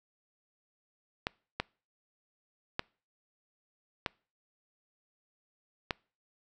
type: clicks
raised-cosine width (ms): 0.3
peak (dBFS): -14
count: 5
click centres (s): 1.269 / 1.6 / 2.794 / 4.062 / 5.908
effects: noise-tail reverb RT60 0.4 s tail -26 dB re dry

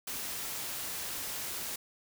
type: noise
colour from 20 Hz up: white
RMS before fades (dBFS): -38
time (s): 0.07-1.76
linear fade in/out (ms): 5
effects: none

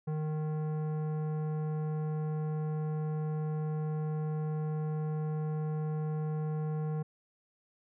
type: tone with tanh clipping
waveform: sine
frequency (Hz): 154.1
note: D#3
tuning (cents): -16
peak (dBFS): -33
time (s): 0.07-7.03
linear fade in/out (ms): 10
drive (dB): 14
effects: none

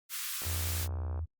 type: high-pass noise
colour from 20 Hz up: white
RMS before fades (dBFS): -37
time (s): 0.09-0.88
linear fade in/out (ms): 50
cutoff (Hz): 1100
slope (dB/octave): 48
type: click train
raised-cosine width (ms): 1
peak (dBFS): -32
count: 50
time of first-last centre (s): 0.42-1.192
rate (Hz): 63.5
type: tone with pitch glide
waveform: sine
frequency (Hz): 84 to 81.04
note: E2 to E2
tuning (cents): +33 to -29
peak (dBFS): -32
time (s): 0.45-1.26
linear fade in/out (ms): 20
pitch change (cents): -62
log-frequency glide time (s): 0.9-1
effects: Opus 48 kbps

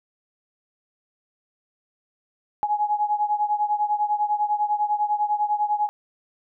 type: beating tone pair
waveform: sine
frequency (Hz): 834 / 844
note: G#5 / G#5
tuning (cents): +7 / +28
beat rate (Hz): 10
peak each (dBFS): -22 / -25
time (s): 2.63-5.89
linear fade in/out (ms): 0
effects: none

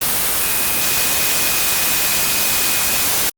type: tone in noise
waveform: sine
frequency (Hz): 2500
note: D#7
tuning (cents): +8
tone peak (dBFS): -27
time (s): 0.4-3.06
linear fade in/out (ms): 10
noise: white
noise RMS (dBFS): -17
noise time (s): 0.01-3.3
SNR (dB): -13
effects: Opus 32 kbps

